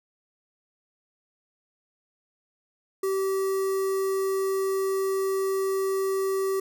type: tone with notch filter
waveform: square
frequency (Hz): 386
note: G4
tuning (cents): -27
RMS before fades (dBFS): -26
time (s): 3.03-6.6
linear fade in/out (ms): 5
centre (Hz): 3100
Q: 0.53
effects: none